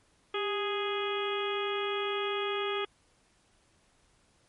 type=harmonic tone with a mistuned harmonic; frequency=415.3 Hz; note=G#4; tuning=in tune; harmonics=1 / 2 / 3 / 4 / 5 / 6 / 7 / 8; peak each=-32 / -41 / -36 / -43 / -42 / -41 / -43 / -39 dBFS; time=0.34-2.85 s; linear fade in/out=5 ms; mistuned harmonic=1; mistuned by=-64 cents; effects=pink hiss -67 dBFS RMS until 4.48 s + MP3 48 kbps